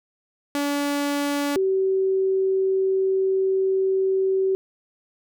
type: tone pair in turn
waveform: sawtooth / sine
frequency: 286.4 / 382.3 Hz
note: D4 / G4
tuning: -43 / -43 cents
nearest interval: perfect fourth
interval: 500 cents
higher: second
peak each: -18 dBFS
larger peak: neither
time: 0.55-1.56 / 1.56-4.55 s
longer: second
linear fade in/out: 0 ms
effects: none